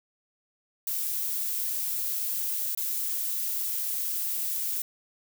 violet noise with dropouts, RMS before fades -30 dBFS, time 0.87-4.82 s, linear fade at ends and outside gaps 2 ms, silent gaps 2.749-2.774 s, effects none

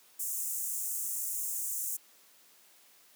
pink high-pass noise, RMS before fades -35 dBFS, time 0.19-1.97 s, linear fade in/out 10 ms, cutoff 6800 Hz, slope 48 dB/octave, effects white hiss -61 dBFS RMS until 3.15 s + high-pass 200 Hz 12 dB/octave

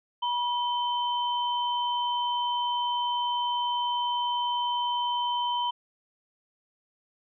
sine tone pair together, 970 / 3080 Hz, B5 / G7, -31 / -31 cents, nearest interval octave + minor sixth, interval 2000 cents, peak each -26 / -32 dBFS, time 0.22-5.71 s, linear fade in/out 10 ms, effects none

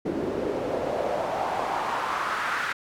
pink noise with band-pass filter sweep, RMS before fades -28 dBFS, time 0.05-2.73 s, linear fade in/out 10 ms, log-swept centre 330 to 1600 Hz, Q 2.5, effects none

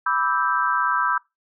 sine chord, E minor seventh, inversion second, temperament equal with one note detuned, 987.8 / 1174.7 / 1311.7 / 1568 Hz, B5 / D6 / E6 / G6, 0 / 0 / -9 / 0 cents, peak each -24 / -26 / -23 / -24 dBFS, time 0.06-1.18 s, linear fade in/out 5 ms, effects noise-tail reverb RT60 0.2 s tail -23 dB re dry

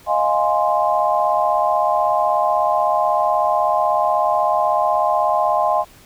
sine chord, F minor seventh, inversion third, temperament equal, 622.3 / 698.5 / 830.6 / 1046.5 Hz, Eb5 / F5 / Ab5 / C6, 0 / 0 / 0 / 0 cents, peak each -20 dBFS, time 0.06-5.85 s, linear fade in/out 50 ms, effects pink hiss -47 dBFS RMS until 6.05 s

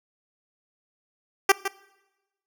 10% pulse tone with echo, 392 Hz, G4, in tune, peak -5 dBFS, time 1.49-1.52 s, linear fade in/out 5 ms, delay 160 ms, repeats 1, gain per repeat -11 dB, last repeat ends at 1.68 s, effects noise-tail reverb RT60 1.0 s tail -21 dB re dry

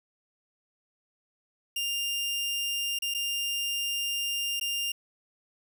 sawtooth tone with dropouts, 2800 Hz, F7, 4 cents sharp, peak -25 dBFS, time 1.76-4.92 s, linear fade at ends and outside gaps 5 ms, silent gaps 2.989-3.021 / 3.14-3.146 / 4.598-4.611 s, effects none

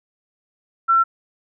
sine tone, 1351 Hz, E6, 42 cents sharp, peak -12 dBFS, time 0.88-1.04 s, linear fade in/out 20 ms, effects none

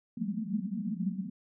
pink band-pass noise, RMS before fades -34 dBFS, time 0.17-1.3 s, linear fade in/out 5 ms, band 180 to 230 Hz, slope 96 dB/octave, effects none

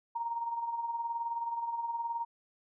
sine tone with tremolo, 932 Hz, A#5, 1 cent flat, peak -30 dBFS, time 0.15-2.25 s, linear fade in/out 10 ms, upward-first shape sine, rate 19 Hz, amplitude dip 55%, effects none

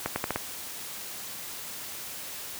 accelerating click train, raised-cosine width 0.5 ms, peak -12 dBFS, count 5, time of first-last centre 0.06-0.36 s, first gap 100 ms, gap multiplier 0.81, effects white hiss -39 dBFS RMS until 2.59 s + high-pass 60 Hz 12 dB/octave

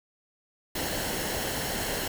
pink noise with comb filter, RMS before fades -31 dBFS, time 0.75-2.08 s, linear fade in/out 5 ms, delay 0.83 ms, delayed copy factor -0.5, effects none

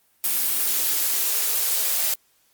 blue noise with high-pass filter sweep, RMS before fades -22 dBFS, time 0.24-2.14 s, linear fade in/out 2 ms, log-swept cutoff 210 to 600 Hz, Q 2.4, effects white hiss -63 dBFS RMS until 2.53 s + Opus 32 kbps

